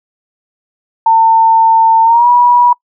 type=tone with pitch glide; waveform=sine; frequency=900 to 970.2 Hz; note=A5 to B5; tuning=+39 to -31 cents; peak=-4 dBFS; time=1.06-2.73 s; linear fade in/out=5 ms; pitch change=+130 cents; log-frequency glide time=2.03-2.28 s; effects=noise-tail reverb RT60 0.1 s tail -26 dB re dry